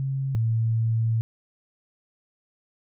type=tone pair in turn; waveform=sine; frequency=135.1 / 113.15 Hz; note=C#3 / A2; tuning=-44 / +49 cents; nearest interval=minor third; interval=307 cents; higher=first; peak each=-24 / -20 dBFS; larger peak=second; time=0-0.35 / 0.35-1.21 s; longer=second; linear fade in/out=0 ms; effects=none